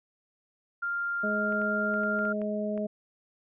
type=tone; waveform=sine; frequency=1396.9 Hz; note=F6; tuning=in tune; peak=-28 dBFS; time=0.82-2.33 s; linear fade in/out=10 ms
type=harmonic tone; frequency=210 Hz; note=G#3; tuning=19 cents sharp; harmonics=1 / 2 / 3; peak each=-31 / -36 / -32 dBFS; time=1.23-2.87 s; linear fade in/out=10 ms
type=clicks; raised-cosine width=0.5 ms; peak=-31 dBFS; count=8; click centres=1.524 / 1.617 / 1.94 / 2.035 / 2.19 / 2.253 / 2.417 / 2.777 s
effects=none